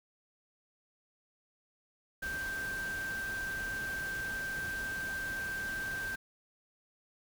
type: tone in noise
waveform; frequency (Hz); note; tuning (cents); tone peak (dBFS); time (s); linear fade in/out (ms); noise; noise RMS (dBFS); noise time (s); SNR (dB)
sine; 1568; G6; 0; -35; 2.22-6.16; 10; pink; -45; 2.22-6.16; +7
effects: none